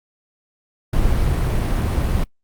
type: noise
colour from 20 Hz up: brown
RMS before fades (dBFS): -18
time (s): 0.93-2.24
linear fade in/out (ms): 5
effects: noise-tail reverb RT60 0.1 s tail -21 dB re dry + Opus 48 kbps